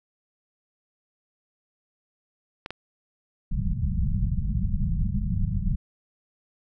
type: clicks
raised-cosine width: 0.3 ms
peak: -17 dBFS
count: 2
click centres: 2.661 / 2.706 s
type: low-pass noise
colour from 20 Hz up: pink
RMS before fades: -25 dBFS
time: 3.51-5.76 s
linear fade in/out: 10 ms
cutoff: 210 Hz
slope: 96 dB/octave
effects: none